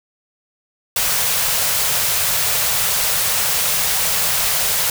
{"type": "band-stop noise", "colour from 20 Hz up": "white", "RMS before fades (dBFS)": -18, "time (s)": [0.96, 4.9], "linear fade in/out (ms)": 2, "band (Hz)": [190, 440], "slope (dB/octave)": 48, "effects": []}